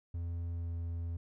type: tone with pitch glide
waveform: triangle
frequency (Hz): 85.2 to 84.51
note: F2 to E2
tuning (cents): -42 to +44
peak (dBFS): -33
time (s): 0.14-1.17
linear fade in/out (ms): 5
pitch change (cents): -14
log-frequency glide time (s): 0.53-0.71
effects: none